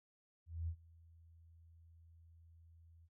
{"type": "tone with ADSR envelope", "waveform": "sine", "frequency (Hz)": 82.8, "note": "E2", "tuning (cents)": 8, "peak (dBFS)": -36, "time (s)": [0.46, 3.09], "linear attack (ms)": 220, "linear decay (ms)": 75, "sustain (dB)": -24, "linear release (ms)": 46, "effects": []}